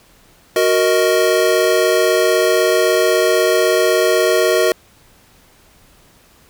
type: chord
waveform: square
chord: D# minor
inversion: first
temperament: equal with one note detuned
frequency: 370 / 466.2 / 625.9 Hz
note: F#4 / A#4 / D#5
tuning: 0 / 0 / +10 cents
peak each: -17 dBFS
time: 0.56-4.72 s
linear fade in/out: 2 ms
effects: pink hiss -50 dBFS RMS until 6.49 s